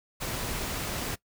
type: noise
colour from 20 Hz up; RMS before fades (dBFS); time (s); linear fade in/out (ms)
pink; -33; 0.2-1.16; 20
effects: noise-tail reverb RT60 0.1 s tail -21 dB re dry